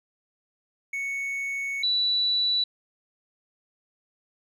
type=tone pair in turn; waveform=triangle / sine; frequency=2217 / 3950 Hz; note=C#7 / B7; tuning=0 / 0 cents; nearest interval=minor seventh; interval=1000 cents; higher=second; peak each=-26 / -21 dBFS; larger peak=second; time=0.93-1.83 / 1.83-2.64 s; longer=first; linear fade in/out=5 ms; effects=none